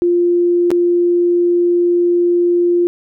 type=tone with dropouts; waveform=sine; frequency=349.2 Hz; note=F4; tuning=in tune; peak=-10 dBFS; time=0.02-2.87 s; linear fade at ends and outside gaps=0 ms; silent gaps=0.705-0.715 s; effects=none